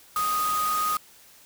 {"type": "tone in noise", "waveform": "sine", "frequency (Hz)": 1244.5, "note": "D#6", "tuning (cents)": 0, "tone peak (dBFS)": -23, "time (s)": [0.16, 0.97], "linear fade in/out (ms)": 2, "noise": "white", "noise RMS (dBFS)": -33, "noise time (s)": [0.16, 0.97], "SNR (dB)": 7, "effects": ["white hiss -53 dBFS RMS until 1.45 s"]}